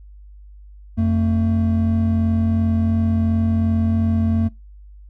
triangle tone pair together, 89.1 / 224.5 Hz, F2 / A3, +35 / +35 cents, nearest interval octave + major third, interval 1600 cents, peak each -16 dBFS, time 0.97-4.49 s, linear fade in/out 20 ms, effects noise-tail reverb RT60 0.2 s tail -24 dB re dry + added 50 Hz sine -39 dBFS peak until 5.09 s

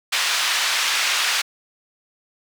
white band-pass noise, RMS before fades -21 dBFS, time 0.12-1.42 s, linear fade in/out 10 ms, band 1200 to 4200 Hz, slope 12 dB/octave, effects none

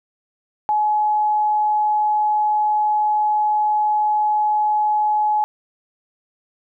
sine tone, 847 Hz, G#5, 34 cents sharp, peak -15 dBFS, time 0.69-5.44 s, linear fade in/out 0 ms, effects none

